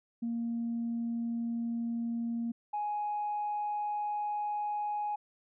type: tone pair in turn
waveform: sine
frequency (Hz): 233.1 / 834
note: A#3 / G#5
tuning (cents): 0 / +7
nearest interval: octave + minor seventh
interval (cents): 2207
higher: second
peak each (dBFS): -30 / -30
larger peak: neither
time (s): 0.22-2.52 / 2.73-5.16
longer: second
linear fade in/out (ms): 10
effects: tanh soft clip ceiling -27 dBFS